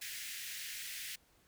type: high-pass noise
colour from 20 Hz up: pink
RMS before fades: -44 dBFS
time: 0.01-1.16 s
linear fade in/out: 10 ms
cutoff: 1700 Hz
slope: 48 dB/octave
effects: pink hiss -69 dBFS RMS until 1.47 s